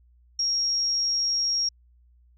sine tone, 5588 Hz, F8, in tune, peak -22 dBFS, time 0.39-1.69 s, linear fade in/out 5 ms, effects added 60 Hz sine -55 dBFS peak until 2.37 s

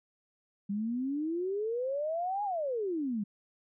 sine exponential two-way sweep, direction up then down, 196 to 842 to 196 Hz, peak -30 dBFS, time 0.69-3.24 s, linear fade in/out 10 ms, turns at 2.44 s, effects none

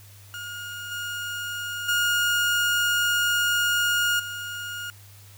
30% pulse tone with level steps, 1428 Hz, F6, 38 cents sharp, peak -31 / -27 / -18 / -29 dBFS, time 0.34-4.9 s, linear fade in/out 0 ms, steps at 0.91 / 1.88 / 4.19 s, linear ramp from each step 10 ms, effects added 100 Hz sine -47 dBFS peak until 5.37 s + white hiss -52 dBFS RMS until 5.37 s

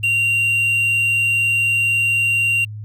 triangle tone with quantisation, 2764 Hz, F7, 19 cents flat, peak -13 dBFS, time 0.03-2.65 s, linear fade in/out 10 ms, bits 7, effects added 106 Hz sine -28 dBFS peak until 2.84 s

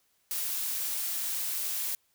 blue noise with amplitude modulation, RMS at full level -31 dBFS, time 0.31-1.95 s, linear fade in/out 0 ms, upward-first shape sine, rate 243 Hz, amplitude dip 30%, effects white hiss -71 dBFS RMS until 2.14 s

